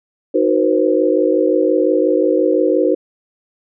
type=chord; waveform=sine; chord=C half-diminished seventh; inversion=first; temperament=equal with one note detuned; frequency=311.1 / 370 / 477.6 / 523.3 Hz; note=Eb4 / Gb4 / Bb4 / C5; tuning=0 / 0 / +42 / 0 cents; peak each=-17 dBFS; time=0.34-2.95 s; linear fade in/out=10 ms; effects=none